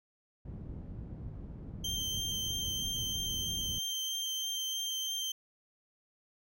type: low-pass noise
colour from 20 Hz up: white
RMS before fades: -43 dBFS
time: 0.45-3.79 s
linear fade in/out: 5 ms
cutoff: 130 Hz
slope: 12 dB/octave
type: tone with vibrato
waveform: 30% pulse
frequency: 3143 Hz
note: G7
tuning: 4 cents sharp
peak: -31 dBFS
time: 1.84-5.32 s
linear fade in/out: 5 ms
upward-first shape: triangle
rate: 3.1 Hz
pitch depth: 15 cents each way
effects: none